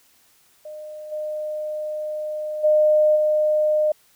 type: tone with level steps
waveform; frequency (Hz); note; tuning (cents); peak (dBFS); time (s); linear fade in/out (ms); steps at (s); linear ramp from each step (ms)
sine; 610; D#5; -34; -33 / -25 / -13 / -16; 0.65-3.92; 5; 1.11 / 2.63 / 3.15; 20
effects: white hiss -58 dBFS RMS until 4.15 s